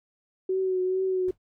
sine tone with vibrato, 373.5 Hz, F#4, 16 cents sharp, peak -23 dBFS, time 0.49-1.31 s, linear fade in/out 5 ms, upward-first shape triangle, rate 2.3 Hz, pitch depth 33 cents each way
brown noise with exponential decay, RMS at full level -37 dBFS, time 1.28-1.38 s, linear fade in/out 5 ms, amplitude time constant 21 ms
effects none

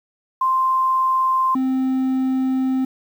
sine / triangle tone pair in turn, 1046 / 261.5 Hz, C6 / C4, -1 / -1 cents, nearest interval 2 octaves, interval 2400 cents, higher first, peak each -15 dBFS, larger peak neither, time 0.41-1.55 / 1.55-2.85 s, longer second, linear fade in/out 5 ms, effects 8-bit

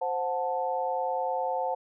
sine chord, F# diminished, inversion second, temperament equal with one note detuned, 523.3 / 730.2 / 880 Hz, C5 / F#5 / A5, 0 / -23 / 0 cents, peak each -31 dBFS, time 0.01-1.75 s, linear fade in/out 10 ms, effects none

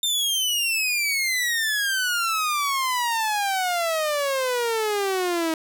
sawtooth exponential sweep, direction down, 3631 to 317.2 Hz, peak -18 dBFS, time 0.03-5.54 s, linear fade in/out 2 ms, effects none

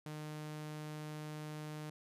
sawtooth tone, 152.4 Hz, D#3, 36 cents flat, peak -39 dBFS, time 0.06-1.9 s, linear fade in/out 2 ms, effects resampled to 32000 Hz

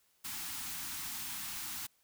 white band-stop noise, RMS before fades -41 dBFS, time 0.24-1.87 s, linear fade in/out 10 ms, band 330 to 760 Hz, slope 48 dB/octave, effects white hiss -72 dBFS RMS until 2.03 s

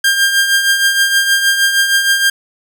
sawtooth tone with tremolo, 1600 Hz, G6, 35 cents sharp, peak -4 dBFS, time 0.04-2.3 s, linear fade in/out 5 ms, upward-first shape triangle, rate 6.4 Hz, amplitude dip 60%, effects none

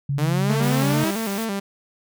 sine tone, 140 Hz, C#3, 18 cents sharp, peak -20 dBFS, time 0.09-1.04 s, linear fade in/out 5 ms
sawtooth linear sweep, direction up, 144.3 to 329.6 Hz, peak -18 dBFS, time 0.18-1.11 s, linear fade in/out 5 ms
sawtooth tone with vibrato, 211 Hz, G#3, 28 cents sharp, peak -20 dBFS, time 0.49-1.6 s, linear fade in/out 10 ms, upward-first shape square, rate 4.5 Hz, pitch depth 110 cents each way
white noise, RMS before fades -35 dBFS, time 0.62-1.46 s, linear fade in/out 20 ms
effects none

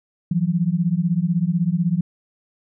sine beating tone pair, 164.81 / 180.81 Hz, E3 / F#3, 0 / -40 cents, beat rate 16 Hz, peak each -20 dBFS, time 0.31-2.01 s, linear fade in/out 5 ms, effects none

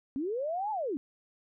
sine linear two-way sweep, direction up then down, 252.3 to 881 to 252.3 Hz, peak -30 dBFS, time 0.16-0.97 s, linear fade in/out 0 ms, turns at 0.71 s, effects none

